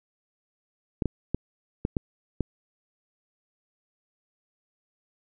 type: clicks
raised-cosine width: 3 ms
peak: -12 dBFS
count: 6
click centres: 1.022 / 1.057 / 1.346 / 1.851 / 1.968 / 2.407 s
effects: none